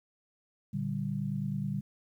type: chord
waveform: sine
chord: G minor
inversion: first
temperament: equal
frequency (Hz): 116.54 / 146.83 / 196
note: Bb2 / D3 / G3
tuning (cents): 0 / 0 / 0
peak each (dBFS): -38 / -34 / -34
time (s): 0.73-1.81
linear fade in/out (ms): 10
effects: 11-bit